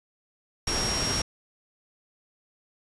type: tone in noise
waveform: sine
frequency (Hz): 5588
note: F8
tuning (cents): 0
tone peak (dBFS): -28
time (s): 0.67-1.22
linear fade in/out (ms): 5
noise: pink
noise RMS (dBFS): -29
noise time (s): 0.67-1.22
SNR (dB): -2
effects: resampled to 24000 Hz